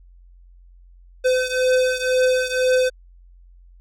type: beating tone pair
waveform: square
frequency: 509 / 511 Hz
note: C5 / C5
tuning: -48 / -41 cents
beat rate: 2 Hz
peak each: -19 / -22 dBFS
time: 1.24-2.9 s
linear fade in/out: 20 ms
effects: added 44 Hz sine -45 dBFS peak until 3.8 s + low-pass 9000 Hz 12 dB/octave